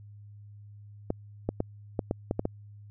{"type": "clicks", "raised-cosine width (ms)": 2, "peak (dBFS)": -14, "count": 8, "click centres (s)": [1.104, 1.49, 1.604, 1.992, 2.111, 2.311, 2.394, 2.454], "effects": ["added 103 Hz sine -46 dBFS peak until 2.9 s"]}